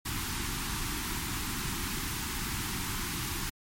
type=band-stop noise; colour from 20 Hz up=pink; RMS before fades=-34 dBFS; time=0.05-3.5 s; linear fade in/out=10 ms; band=370 to 850 Hz; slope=48 dB/octave; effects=MP3 64 kbps